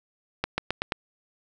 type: accelerating click train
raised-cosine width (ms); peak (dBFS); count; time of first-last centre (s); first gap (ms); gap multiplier
0.3; -9; 5; 0.44-0.921; 140; 0.9
effects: none